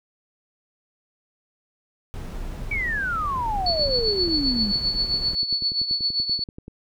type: noise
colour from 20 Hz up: brown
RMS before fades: -32 dBFS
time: 2.14-5.35 s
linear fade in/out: 0 ms
type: exponential sweep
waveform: sine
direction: down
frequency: 2316 to 196 Hz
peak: -23 dBFS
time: 2.71-4.72 s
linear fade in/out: 5 ms
type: tone with tremolo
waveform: sine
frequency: 4435 Hz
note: C#8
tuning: in tune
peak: -18 dBFS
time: 3.66-6.44 s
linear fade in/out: 5 ms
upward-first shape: triangle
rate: 7.6 Hz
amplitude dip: 75%
type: click train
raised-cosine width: 3 ms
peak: -25 dBFS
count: 32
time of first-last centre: 3.7-6.681 s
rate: 10.4 Hz
effects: none